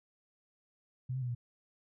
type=tone with pitch steps; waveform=sine; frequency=127.4 / 131.5 / 123.8 / 120.3 Hz; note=C3 / C3 / B2 / B2; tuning=-46 / +9 / +5 / -45 cents; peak=-33 dBFS; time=1.09-1.35 s; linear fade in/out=10 ms; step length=65 ms; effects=none